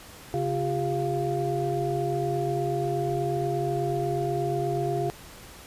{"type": "tone cluster", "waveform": "sine", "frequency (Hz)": [136.9, 352.9, 401.2, 697], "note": ["C#3", "F4", "G4", "F5"], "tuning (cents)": [-21, 18, 40, -4], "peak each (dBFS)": -30, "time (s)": [0.34, 5.1], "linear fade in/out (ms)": 0, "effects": ["pink hiss -46 dBFS RMS until 5.66 s", "resampled to 32000 Hz"]}